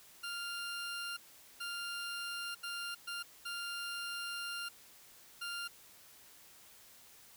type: tone bursts at uneven times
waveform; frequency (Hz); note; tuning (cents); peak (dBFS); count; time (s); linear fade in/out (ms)
20% pulse; 1396.9; F6; 0; -34; 6; 0.23-1.17 / 1.6-2.55 / 2.63-2.95 / 3.07-3.23 / 3.45-4.69 / 5.41-5.68; 10
effects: white hiss -59 dBFS RMS until 7.36 s